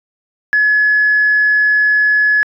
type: tone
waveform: sine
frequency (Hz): 1700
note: G#6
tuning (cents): +40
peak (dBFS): -8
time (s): 0.53-2.43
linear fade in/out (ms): 0
effects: tanh soft clip ceiling -4 dBFS